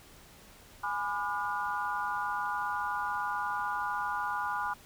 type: chord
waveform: sine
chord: G# diminished seventh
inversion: none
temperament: just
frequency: 830.6 / 996.7 / 1196.1 / 1435.3 Hz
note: G#5 / B5 / D6 / F6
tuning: 0 / +16 / +31 / +47 cents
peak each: -36 / -35 / -37 / -36 dBFS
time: 0.83-4.74 s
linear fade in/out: 10 ms
effects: pink hiss -55 dBFS RMS until 4.85 s